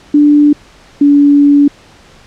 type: tone pair in turn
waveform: sine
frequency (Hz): 293.7 / 286.7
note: D4 / D4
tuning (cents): 0 / -42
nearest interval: unison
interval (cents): 42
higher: first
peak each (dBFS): -3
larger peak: neither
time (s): 0.14-0.53 / 1.01-1.68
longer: second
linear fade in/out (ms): 5
effects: pink hiss -41 dBFS RMS until 2.26 s + low-pass 6000 Hz 12 dB/octave